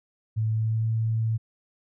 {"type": "tone with pitch glide", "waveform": "sine", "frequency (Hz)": [110, 112.05], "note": ["A2", "A2"], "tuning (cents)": [0, 32], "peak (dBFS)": -22, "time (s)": [0.36, 1.38], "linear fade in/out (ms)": 20, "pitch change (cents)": 32, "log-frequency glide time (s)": [0.5, 0.89], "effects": []}